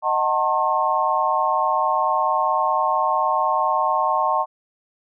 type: chord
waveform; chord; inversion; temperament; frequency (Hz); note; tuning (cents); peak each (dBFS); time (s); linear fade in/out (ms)
sine; D# diminished seventh; none; just; 622.3 / 746.7 / 896 / 1075.3; D#5 / F#5 / A5 / C6; 0 / +16 / +31 / +47; -25 / -24 / -22 / -21; 0.02-4.46; 50
effects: none